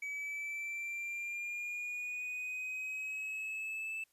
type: linear sweep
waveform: triangle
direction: up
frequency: 2277 to 2637 Hz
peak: -36 dBFS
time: 0.02-4.04 s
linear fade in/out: 5 ms
effects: white hiss -74 dBFS RMS until 4.12 s + resampled to 32000 Hz